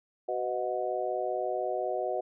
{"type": "harmonic tone with a mistuned harmonic", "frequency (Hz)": 125.1, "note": "B2", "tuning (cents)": 23, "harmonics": [3, 4, 5, 6], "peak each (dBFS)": [-35, -35, -33, -34], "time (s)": [0.28, 2.21], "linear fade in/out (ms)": 10, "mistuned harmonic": 6, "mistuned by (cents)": -48, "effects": []}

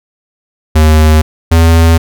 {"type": "tone pair in turn", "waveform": "square", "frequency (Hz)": [77.78, 82.44], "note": ["D#2", "E2"], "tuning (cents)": [0, 1], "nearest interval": "minor second", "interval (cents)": 101, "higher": "second", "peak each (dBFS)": -4, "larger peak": "neither", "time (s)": [[0.75, 1.22], [1.51, 1.98]], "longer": "neither", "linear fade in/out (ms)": 10, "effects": []}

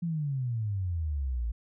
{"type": "exponential sweep", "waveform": "sine", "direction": "down", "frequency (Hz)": [174.61, 54.6], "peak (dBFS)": -28, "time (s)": [0.02, 1.52], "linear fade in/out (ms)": 10, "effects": []}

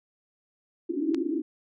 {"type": "band-pass noise", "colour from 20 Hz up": "pink", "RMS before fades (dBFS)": -28, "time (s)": [0.89, 1.42], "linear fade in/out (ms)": 10, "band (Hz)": [270, 360], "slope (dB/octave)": 96}
{"type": "click", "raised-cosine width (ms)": 0.2, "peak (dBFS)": -21, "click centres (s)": 1.146}
{"effects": []}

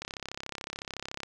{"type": "click train", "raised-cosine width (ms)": 0.2, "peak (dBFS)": -19, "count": 42, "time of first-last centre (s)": [0.02, 1.233], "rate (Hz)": 33.8, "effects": []}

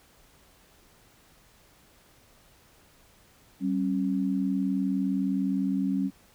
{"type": "tone pair together", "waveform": "sine", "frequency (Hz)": [192.5, 272.2], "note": ["G3", "C#4"], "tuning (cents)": [-31, -31], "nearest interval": "tritone", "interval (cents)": 600, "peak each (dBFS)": -27, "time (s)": [3.6, 6.11], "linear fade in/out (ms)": 50, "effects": ["pink hiss -59 dBFS RMS until 6.34 s"]}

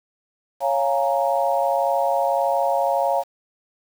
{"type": "chord", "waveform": "sine", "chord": "Bb minor seventh", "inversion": "first", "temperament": "equal", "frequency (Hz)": [554.4, 698.5, 830.6, 932.3], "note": ["Db5", "F5", "Ab5", "Bb5"], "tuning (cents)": [0, 0, 0, 0], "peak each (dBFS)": [-22, -22, -25, -25], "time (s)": [0.6, 3.24], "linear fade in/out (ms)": 50, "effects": ["7-bit"]}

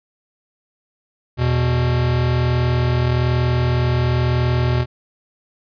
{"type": "tone pair together", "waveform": "square", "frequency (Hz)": [82.41, 123.47], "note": ["E2", "B2"], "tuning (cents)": [0, 0], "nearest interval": "perfect fifth", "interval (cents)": 700, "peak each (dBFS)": [-22, -17], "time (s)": [1.37, 4.86], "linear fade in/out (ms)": 50, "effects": ["resampled to 11025 Hz"]}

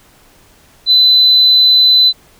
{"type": "tone", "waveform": "sine", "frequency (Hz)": 4015, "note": "B7", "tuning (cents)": 28, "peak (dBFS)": -4, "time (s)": [0.86, 2.13], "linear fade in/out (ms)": 50, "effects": ["tanh soft clip ceiling 0 dBFS", "pink hiss -47 dBFS RMS until 2.39 s"]}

